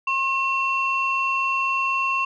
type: tone pair together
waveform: sine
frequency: 1072.8 / 2712 Hz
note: C6 / E7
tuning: +43 / +49 cents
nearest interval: octave + major third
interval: 1606 cents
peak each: -22 dBFS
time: 0.07-2.25 s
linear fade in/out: 5 ms
effects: tanh soft clip ceiling -13 dBFS